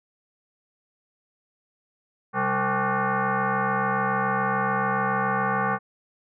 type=tone with frequency modulation; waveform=sine; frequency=196 Hz; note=G3; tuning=in tune; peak=-21 dBFS; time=2.33-5.79 s; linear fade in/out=50 ms; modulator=325 Hz; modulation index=4.4; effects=none